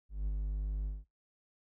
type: tone with ADSR envelope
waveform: triangle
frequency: 50.4 Hz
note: G1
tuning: 49 cents sharp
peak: -28 dBFS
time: 0.09-1.05 s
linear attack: 180 ms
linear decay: 34 ms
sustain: -2 dB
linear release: 190 ms
effects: noise-tail reverb RT60 0.2 s tail -25 dB re dry